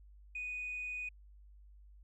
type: tone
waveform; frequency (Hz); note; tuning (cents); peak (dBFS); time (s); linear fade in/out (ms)
sine; 2482; D#7; -5; -37; 0.35-1.09; 5
effects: tanh soft clip ceiling -34 dBFS + added 50 Hz sine -55 dBFS peak until 2.03 s